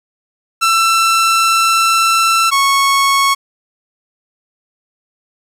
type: tone pair in turn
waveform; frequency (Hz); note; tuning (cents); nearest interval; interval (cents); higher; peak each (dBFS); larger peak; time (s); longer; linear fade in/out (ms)
sawtooth; 1338 / 1103.2; E6 / C#6; +25 / -9; minor third; 334; first; -6; neither; 0.61-2.51 / 2.51-3.35; first; 20
effects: low-pass 12000 Hz 12 dB/octave + 7-bit